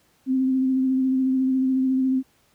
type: tone with vibrato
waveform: sine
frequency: 261.6 Hz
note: C4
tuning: in tune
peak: -18 dBFS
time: 0.26-2.23 s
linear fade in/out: 50 ms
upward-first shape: sine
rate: 14 Hz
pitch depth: 20 cents each way
effects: pink hiss -62 dBFS RMS until 2.54 s + high-pass 60 Hz 12 dB/octave